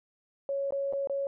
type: tone with dropouts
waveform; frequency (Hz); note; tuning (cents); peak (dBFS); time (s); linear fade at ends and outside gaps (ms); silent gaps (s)
sine; 554.4; C#5; 0; -28; 0.49-1.27; 1; 0.707-0.723 / 0.926-0.934 / 1.073-1.097
effects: none